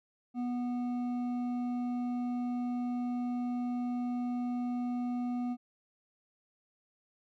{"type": "tone with hard clipping", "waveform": "sine", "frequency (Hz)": 245, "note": "B3", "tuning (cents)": -14, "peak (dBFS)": -33, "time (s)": [0.34, 5.57], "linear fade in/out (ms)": 50, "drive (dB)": 7, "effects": []}